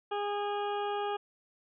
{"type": "harmonic tone", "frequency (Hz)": 409.7, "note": "G#4", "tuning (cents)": -24, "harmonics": [1, 2, 3, 4, 6, 7, 8], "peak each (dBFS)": [-34, -34, -40, -46, -50, -48, -49], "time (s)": [0.11, 1.17], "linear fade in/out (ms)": 10, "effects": []}